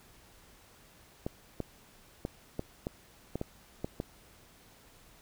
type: clicks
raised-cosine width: 2 ms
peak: -20 dBFS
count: 9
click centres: 1.265 / 1.603 / 2.251 / 2.594 / 2.869 / 3.356 / 3.414 / 3.845 / 4.001 s
effects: pink hiss -59 dBFS RMS until 5.21 s